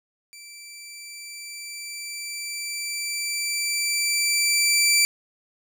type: tone with level ramp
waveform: 15% pulse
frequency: 2335 Hz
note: D7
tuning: 11 cents flat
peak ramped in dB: -35 to -9 dBFS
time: 0.33-5.05 s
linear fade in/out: 0 ms
effects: none